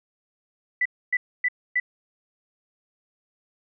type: tone bursts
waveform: sine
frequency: 1983 Hz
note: B6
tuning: 7 cents sharp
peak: -19 dBFS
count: 4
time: 0.81-1.8 s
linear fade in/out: 5 ms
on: 45 ms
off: 270 ms
effects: none